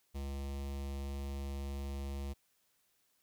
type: tone with notch filter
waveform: square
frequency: 69.3 Hz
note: C#2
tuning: in tune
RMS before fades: -40 dBFS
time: 0.14-2.34 s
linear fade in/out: 20 ms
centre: 1500 Hz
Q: 1.5
effects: white hiss -75 dBFS RMS until 3.22 s